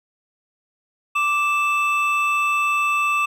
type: tone pair together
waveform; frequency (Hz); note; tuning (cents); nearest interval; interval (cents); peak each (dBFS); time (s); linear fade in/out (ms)
triangle; 1172.8 / 2637; D6 / E7; -3 / 0; octave + major second; 1403; -18 / -19; 1.15-3.26; 10
effects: none

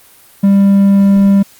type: tone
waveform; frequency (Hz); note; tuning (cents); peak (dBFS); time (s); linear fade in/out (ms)
triangle; 198; G3; +18; -3; 0.43-1.43; 10
effects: white hiss -43 dBFS RMS until 1.59 s + Opus 32 kbps

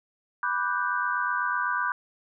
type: chord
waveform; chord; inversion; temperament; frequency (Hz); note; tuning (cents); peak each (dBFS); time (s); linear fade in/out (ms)
sine; G major seventh; first; equal; 987.8 / 1174.7 / 1480 / 1568; B5 / D6 / F#6 / G6; 0 / 0 / 0 / 0; -30; 0.43-1.92; 2
effects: none

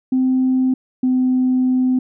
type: tone pair in turn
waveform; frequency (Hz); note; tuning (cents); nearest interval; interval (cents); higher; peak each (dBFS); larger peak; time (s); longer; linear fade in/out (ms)
sine; 258.6 / 255.5; C4 / C4; -20 / -41; unison; 21; first; -12; neither; 0.12-0.74 / 1.03-1.99; second; 5
effects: tanh soft clip ceiling -9 dBFS

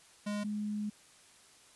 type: tone pair in turn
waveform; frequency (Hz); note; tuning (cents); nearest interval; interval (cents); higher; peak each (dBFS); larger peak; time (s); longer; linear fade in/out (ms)
square / sine; 206.9 / 209.5; G#3 / G#3; -6 / +15; unison; 21; second; -34 / -33; second; 0.26-0.44 / 0.44-0.9; second; 10
effects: white hiss -60 dBFS RMS until 1.75 s + resampled to 24000 Hz

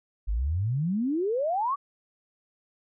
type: exponential sweep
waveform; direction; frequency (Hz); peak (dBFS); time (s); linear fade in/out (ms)
sine; up; 47 to 1174; -24; 0.27-1.76; 20
effects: none

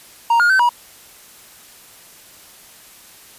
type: tone with pitch steps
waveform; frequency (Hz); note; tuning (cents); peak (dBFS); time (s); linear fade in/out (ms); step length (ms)
triangle; 932 / 1425 / 1536 / 962; A#5 / F6 / G6 / B5; -1 / +34 / -36 / -46; -9; 0.3-0.692; 5; 98
effects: white hiss -44 dBFS RMS until 3.38 s + resampled to 32000 Hz

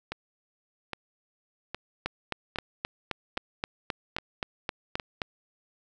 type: two click trains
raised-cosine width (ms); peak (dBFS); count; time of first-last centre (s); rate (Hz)
0.3; -13 / -17; 13 / 7; 2.06-5.218 / 0.12-4.998; 3.8 / 1.23
effects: none

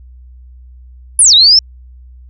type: linear two-way sweep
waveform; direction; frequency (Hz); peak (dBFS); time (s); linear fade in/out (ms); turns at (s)
sine; down then up; 10548 to 3638 to 5420; -3; 1.19-1.59; 2; 1.34
effects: added 62 Hz sine -34 dBFS peak until 2.29 s

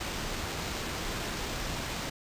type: noise with sample-and-hold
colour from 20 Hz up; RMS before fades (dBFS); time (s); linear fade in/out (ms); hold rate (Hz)
pink; -35; 0-2.1; 10; 11025
effects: resampled to 32000 Hz

